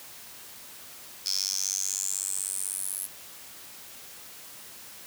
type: tone with high-pass filter sweep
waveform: 10% pulse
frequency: 96 Hz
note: G2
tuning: 36 cents flat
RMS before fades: -31 dBFS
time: 1.25-3.07 s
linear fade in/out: 20 ms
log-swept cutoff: 5100 to 11000 Hz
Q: 7.4
effects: white hiss -46 dBFS RMS until 5.06 s + high-pass 60 Hz 12 dB/octave